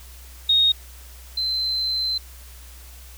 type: tone pair in turn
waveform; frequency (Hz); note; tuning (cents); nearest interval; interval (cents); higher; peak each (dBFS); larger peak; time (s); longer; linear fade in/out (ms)
sine; 3729 / 4083; A#7 / C8; 0 / -43; major second; 157; second; -14 / -21; first; 0.49-0.72 / 1.37-2.18; second; 5
effects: added 62 Hz sine -41 dBFS peak until 3.17 s + white hiss -47 dBFS RMS until 3.17 s